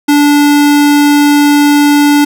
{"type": "tone", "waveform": "square", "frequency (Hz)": 290.8, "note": "D4", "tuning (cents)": -17, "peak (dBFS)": -5, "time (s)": [0.08, 2.25], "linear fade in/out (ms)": 10, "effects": []}